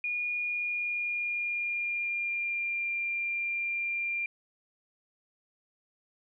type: tone with pitch glide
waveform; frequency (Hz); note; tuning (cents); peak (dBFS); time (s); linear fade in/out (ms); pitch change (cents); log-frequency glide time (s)
sine; 2438 to 2385; D#7 to D7; -36 to +26; -29; 0.04-4.26; 2; -38; 0.34-2.94
effects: none